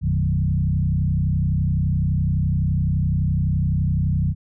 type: tone with frequency modulation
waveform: sine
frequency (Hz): 116.54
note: A#2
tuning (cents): 0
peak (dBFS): -17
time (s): 0.01-4.35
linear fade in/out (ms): 50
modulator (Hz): 31.8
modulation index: 1.8
effects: none